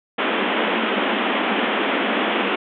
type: band-pass noise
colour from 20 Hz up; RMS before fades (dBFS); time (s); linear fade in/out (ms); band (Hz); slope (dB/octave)
pink; -21; 0.18-2.56; 10; 200 to 3400; 96
effects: none